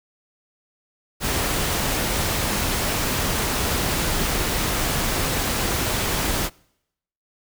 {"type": "noise", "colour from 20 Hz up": "pink", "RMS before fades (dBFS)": -23, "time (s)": [1.2, 6.5], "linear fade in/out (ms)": 50, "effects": ["noise-tail reverb RT60 0.8 s tail -26 dB re dry"]}